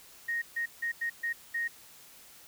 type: tone bursts at uneven times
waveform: sine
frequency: 1864.7 Hz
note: A#6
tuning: in tune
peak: -29 dBFS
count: 6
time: 0.28-0.42 / 0.56-0.66 / 0.82-0.92 / 1.01-1.1 / 1.23-1.33 / 1.54-1.68 s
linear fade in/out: 10 ms
effects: white hiss -54 dBFS RMS until 2.47 s